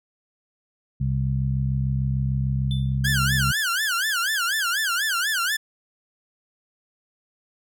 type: harmonic tone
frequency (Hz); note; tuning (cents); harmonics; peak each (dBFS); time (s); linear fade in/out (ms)
66.7; C2; +34; 1 / 2 / 3; -27 / -22 / -31; 1-3.52; 10
type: tone with exponential decay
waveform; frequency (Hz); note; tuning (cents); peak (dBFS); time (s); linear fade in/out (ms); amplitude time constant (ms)
triangle; 3520; A7; 0; -28; 2.71-2.98; 1; 57
type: tone with vibrato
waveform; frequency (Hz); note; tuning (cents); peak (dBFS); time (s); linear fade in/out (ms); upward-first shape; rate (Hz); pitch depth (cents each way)
sawtooth; 1554; G6; -16; -18; 3.04-5.57; 10; sine; 4.1; 230
effects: none